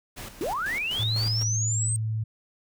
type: noise with tremolo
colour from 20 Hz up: pink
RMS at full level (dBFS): -38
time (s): 0.16-1.44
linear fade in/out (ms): 20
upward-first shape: square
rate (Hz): 4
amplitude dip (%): 65
type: linear sweep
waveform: sine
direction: up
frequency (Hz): 284.6 to 8450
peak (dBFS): -26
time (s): 0.41-1.96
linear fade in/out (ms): 0
type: tone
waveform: sine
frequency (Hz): 110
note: A2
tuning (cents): 0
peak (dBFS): -25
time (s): 0.99-2.24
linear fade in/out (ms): 10
effects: none